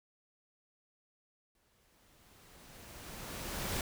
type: noise with exponential growth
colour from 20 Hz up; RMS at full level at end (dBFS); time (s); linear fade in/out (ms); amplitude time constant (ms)
pink; -35; 1.55-3.81; 2; 490
effects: none